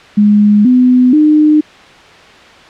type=tone with pitch steps; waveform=sine; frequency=207.7 / 251.3 / 304.1 Hz; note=G#3 / B3 / D#4; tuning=0 / +30 / -40 cents; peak=-4 dBFS; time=0.17-1.61 s; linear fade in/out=10 ms; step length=480 ms; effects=white hiss -37 dBFS RMS until 2.69 s + low-pass 3000 Hz 12 dB/octave